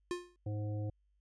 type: tone with exponential decay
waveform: square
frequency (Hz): 353.9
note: F4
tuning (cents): +23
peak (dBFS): -32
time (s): 0.11-0.36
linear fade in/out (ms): 0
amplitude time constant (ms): 54
type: harmonic tone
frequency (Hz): 105.1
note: G#2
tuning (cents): +21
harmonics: 1 / 3 / 5 / 7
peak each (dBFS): -35 / -45 / -47 / -55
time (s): 0.46-0.9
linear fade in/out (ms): 5
effects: added 50 Hz sine -70 dBFS peak until 1.2 s + resampled to 22050 Hz